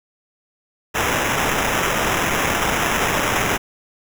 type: noise with sample-and-hold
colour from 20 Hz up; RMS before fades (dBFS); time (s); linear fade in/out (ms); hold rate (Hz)
violet; -20; 0.94-3.58; 20; 4410
effects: none